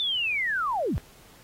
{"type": "linear sweep", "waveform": "sine", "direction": "down", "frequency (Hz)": [3588, 31.89], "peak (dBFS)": -24, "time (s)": [0, 0.98], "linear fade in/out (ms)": 0, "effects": ["pink hiss -54 dBFS RMS until 1.43 s", "AAC 48 kbps"]}